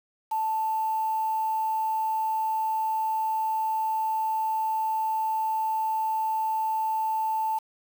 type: tone with quantisation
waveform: sine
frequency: 880 Hz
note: A5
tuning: in tune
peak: -24 dBFS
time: 0.31-7.59 s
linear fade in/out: 10 ms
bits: 7
effects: none